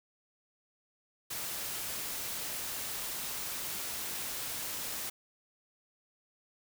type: noise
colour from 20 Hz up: white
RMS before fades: -38 dBFS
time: 1.3-5.1 s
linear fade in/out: 10 ms
effects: none